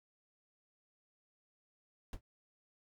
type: noise with exponential decay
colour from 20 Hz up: brown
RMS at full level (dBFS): -34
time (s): 2.13-2.21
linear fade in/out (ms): 2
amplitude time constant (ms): 17
effects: MP3 96 kbps